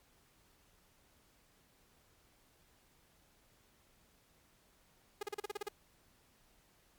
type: tone bursts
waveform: sawtooth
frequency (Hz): 412.4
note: G#4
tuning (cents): -12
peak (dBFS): -33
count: 9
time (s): 5.21-5.686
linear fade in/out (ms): 5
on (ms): 20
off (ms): 37
effects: pink hiss -69 dBFS RMS until 6.98 s + MP3 96 kbps